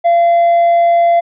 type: tone with hard clipping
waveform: triangle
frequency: 685 Hz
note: F5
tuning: 34 cents flat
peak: -6 dBFS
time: 0.04-1.21 s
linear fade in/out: 20 ms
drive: 1 dB
effects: resampled to 8000 Hz